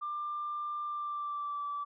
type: tone with pitch glide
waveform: sine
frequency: 1190 to 1158.1 Hz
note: D6 to D6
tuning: +22 to -25 cents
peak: -33 dBFS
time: 0.01-1.85 s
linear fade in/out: 20 ms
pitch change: -47 cents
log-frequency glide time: 0.83-1.65 s
effects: tanh soft clip ceiling -29 dBFS